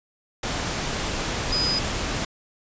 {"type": "tone in noise", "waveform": "sine", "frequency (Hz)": 4978, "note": "D#8", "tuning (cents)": 0, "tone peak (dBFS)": -22, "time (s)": [1.52, 1.79], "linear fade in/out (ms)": 5, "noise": "pink", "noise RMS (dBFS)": -27, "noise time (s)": [0.43, 2.25], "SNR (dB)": 2, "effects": ["resampled to 16000 Hz"]}